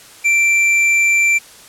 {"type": "tone with hard clipping", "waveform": "triangle", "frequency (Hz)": 2349, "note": "D7", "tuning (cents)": 0, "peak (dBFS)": -12, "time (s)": [0.24, 1.39], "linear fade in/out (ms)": 20, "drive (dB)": 10, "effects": ["white hiss -41 dBFS RMS until 1.68 s", "low-pass 11000 Hz 12 dB/octave"]}